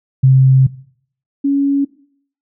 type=tone pair in turn; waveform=sine; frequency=132.1 / 279.4 Hz; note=C3 / C#4; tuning=+17 / +14 cents; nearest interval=octave + minor second; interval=1297 cents; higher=second; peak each=-5 / -11 dBFS; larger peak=first; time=0.23-0.67 / 1.44-1.85 s; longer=first; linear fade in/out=10 ms; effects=noise-tail reverb RT60 0.6 s tail -20 dB re dry